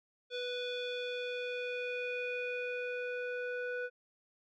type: tone with low-pass filter sweep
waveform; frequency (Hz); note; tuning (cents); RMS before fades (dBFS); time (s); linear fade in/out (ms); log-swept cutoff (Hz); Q
square; 493.3; B4; -2; -38; 0.3-3.9; 50; 3700 to 1800; 4.3
effects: none